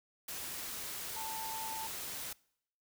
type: tone in noise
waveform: sine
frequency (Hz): 888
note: A5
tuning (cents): +16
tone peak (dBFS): -41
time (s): 1.16-1.87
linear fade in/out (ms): 5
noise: white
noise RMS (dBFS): -42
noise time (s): 0.28-2.33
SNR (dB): -2
effects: noise-tail reverb RT60 0.7 s tail -24 dB re dry